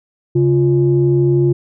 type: tone pair together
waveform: sine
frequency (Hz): 137.3 / 350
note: C#3 / F4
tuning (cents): -16 / +4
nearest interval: octave + major third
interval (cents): 1620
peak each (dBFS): -12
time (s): 0.35-1.53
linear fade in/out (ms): 10
effects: tanh soft clip ceiling -3 dBFS